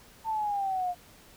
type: exponential sweep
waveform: sine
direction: down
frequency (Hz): 901 to 704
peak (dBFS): -27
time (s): 0.24-0.95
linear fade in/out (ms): 50
effects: pink hiss -55 dBFS RMS until 1.36 s